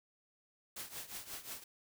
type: noise with tremolo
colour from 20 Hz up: white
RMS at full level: -43 dBFS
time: 0.76-1.64 s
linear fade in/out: 5 ms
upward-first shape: triangle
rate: 5.6 Hz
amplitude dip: 85%
effects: none